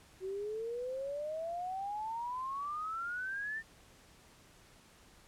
sine exponential sweep, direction up, 370.8 to 1819 Hz, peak -36 dBFS, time 0.2-3.63 s, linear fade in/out 50 ms, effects pink hiss -61 dBFS RMS until 5.27 s + low-pass 11000 Hz 12 dB/octave

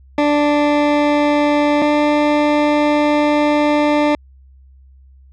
20% pulse tone pair in turn, 293.7 / 296.4 Hz, D4 / D4, 0 / +16 cents, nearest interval unison, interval 16 cents, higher second, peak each -7 dBFS, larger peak neither, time 0.18-1.82 / 1.82-4.15 s, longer second, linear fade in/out 2 ms, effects added 66 Hz sine -42 dBFS peak until 5.32 s + low-pass 3000 Hz 12 dB/octave

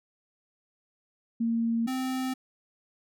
sine / square tone pair in turn, 230 / 259.4 Hz, A#3 / C4, -23 / -15 cents, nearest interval major second, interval 208 cents, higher second, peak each -24 / -29 dBFS, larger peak first, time 1.4-1.87 / 1.87-2.34 s, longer neither, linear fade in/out 10 ms, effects none

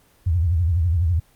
sine tone with vibrato, 84.8 Hz, E2, 50 cents sharp, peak -16 dBFS, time 0.26-1.2 s, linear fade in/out 10 ms, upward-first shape triangle, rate 12 Hz, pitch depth 200 cents each way, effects pink hiss -57 dBFS RMS until 1.35 s + Opus 24 kbps

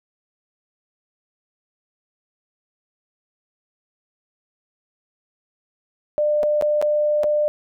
sine tone with dropouts, 598 Hz, D5, 31 cents sharp, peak -16 dBFS, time 6.18-7.48 s, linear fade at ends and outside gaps 0 ms, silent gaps 6.431-6.435 / 6.612-6.623 / 6.815-6.825 / 7.234-7.241 s, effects none

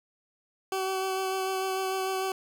20% pulse tone with vibrato, 380 Hz, F#4, 46 cents sharp, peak -23 dBFS, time 0.72-2.32 s, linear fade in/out 2 ms, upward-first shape sine, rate 6.7 Hz, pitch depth 13 cents each way, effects none

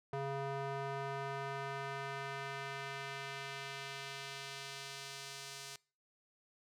square tone with band-pass filter sweep, 137.9 Hz, C#3, 9 cents flat, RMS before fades -43 dBFS, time 0.13-5.76 s, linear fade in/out 2 ms, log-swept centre 690 to 6000 Hz, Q 0.85, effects noise-tail reverb RT60 0.4 s tail -24 dB re dry

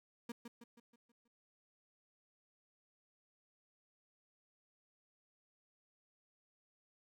35% pulse tone with echo, 235.7 Hz, A#3, 19 cents sharp, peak -40 dBFS, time 0.29-0.32 s, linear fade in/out 5 ms, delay 160 ms, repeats 6, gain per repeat -6 dB, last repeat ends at 1.28 s, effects none

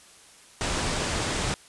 pink low-pass noise, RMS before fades -28 dBFS, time 0.61-1.54 s, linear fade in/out 0 ms, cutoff 9400 Hz, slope 48 dB/octave, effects white hiss -52 dBFS RMS until 1.68 s + resampled to 24000 Hz

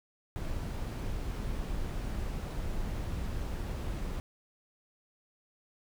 brown noise, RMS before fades -35 dBFS, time 0.36-4.2 s, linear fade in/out 0 ms, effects none

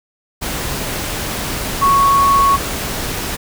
sine tone in noise, 1108.7 Hz, C#6, in tune, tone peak -9 dBFS, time 1.81-2.57 s, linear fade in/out 20 ms, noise pink, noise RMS -22 dBFS, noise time 0.41-3.37 s, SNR +10 dB, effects none

